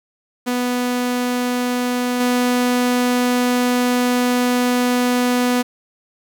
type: tone with level steps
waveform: sawtooth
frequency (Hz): 246.9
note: B3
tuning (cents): 0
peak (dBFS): -14 / -11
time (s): 0.46-5.63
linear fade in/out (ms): 20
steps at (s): 2.2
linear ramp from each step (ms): 5
effects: 8-bit